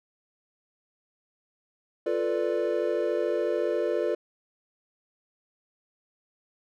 triangle chord, B half-diminished seventh, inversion second, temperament equal, 349.2 / 440 / 493.9 / 587.3 Hz, F4 / A4 / B4 / D5, 0 / 0 / 0 / 0 cents, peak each -28 dBFS, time 2.06-4.15 s, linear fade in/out 5 ms, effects none

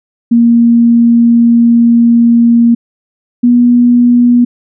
sine tone pair in turn, 234.4 / 242.1 Hz, A#3 / B3, +10 / -34 cents, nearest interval minor second, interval 56 cents, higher second, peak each -3 dBFS, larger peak neither, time 0.31-2.75 / 3.43-4.45 s, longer first, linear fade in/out 10 ms, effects none

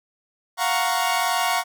sawtooth chord, Gb major seventh, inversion third, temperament equal, 698.5 / 740 / 932.3 / 1108.7 Hz, F5 / Gb5 / Bb5 / Db6, 0 / 0 / 0 / 0 cents, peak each -22 dBFS, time 0.57-1.64 s, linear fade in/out 50 ms, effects none

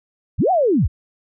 sine linear two-way sweep, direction up then down, 33.88 to 776 to 33.88 Hz, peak -13 dBFS, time 0.38-0.88 s, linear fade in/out 20 ms, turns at 0.51 s, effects none

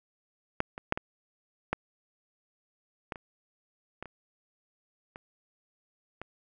clicks, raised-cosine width 0.5 ms, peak -11 / -24 / -9 / -18 / -12 / -19 / -27 / -23 / -29 / -27 / -24 dBFS, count 11, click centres 0.604 / 0.779 / 0.924 / 0.975 / 1.73 / 3.122 / 3.158 / 4.026 / 4.057 / 5.159 / 6.216 s, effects none

